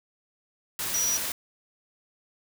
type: tone in noise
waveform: sine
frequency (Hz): 5820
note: F#8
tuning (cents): -29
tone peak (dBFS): -24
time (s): 0.94-1.17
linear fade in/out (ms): 2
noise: white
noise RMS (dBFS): -31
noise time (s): 0.79-1.32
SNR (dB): +4
effects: none